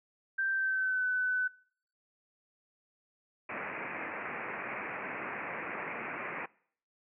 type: tone with pitch glide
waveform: sine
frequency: 1568 to 1504.1 Hz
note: G6 to F#6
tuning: 0 to +28 cents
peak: -28 dBFS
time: 0.38-1.48 s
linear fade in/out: 10 ms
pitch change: -72 cents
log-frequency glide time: 0.51-1.05 s
type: low-pass noise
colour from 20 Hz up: white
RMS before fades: -39 dBFS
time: 3.49-6.46 s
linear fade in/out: 5 ms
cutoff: 2500 Hz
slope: 96 dB/octave
effects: noise-tail reverb RT60 0.6 s tail -24 dB re dry + high-pass 200 Hz 12 dB/octave